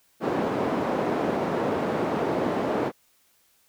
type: band-pass noise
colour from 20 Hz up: white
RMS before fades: -26 dBFS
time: 0.2-2.92 s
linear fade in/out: 50 ms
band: 200 to 570 Hz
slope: 12 dB/octave
effects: white hiss -64 dBFS RMS until 3.68 s